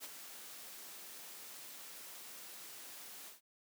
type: noise with ADSR envelope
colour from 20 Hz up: white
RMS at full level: -45 dBFS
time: 0-3.41 s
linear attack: 42 ms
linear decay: 27 ms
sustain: -6 dB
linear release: 140 ms
effects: high-pass 200 Hz 12 dB/octave